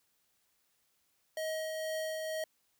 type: tone with tremolo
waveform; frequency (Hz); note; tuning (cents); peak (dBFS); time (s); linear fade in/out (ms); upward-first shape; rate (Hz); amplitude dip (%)
square; 632; D#5; +27; -34; 1.37-2.44; 2; triangle; 2.1; 30
effects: white hiss -75 dBFS RMS until 2.79 s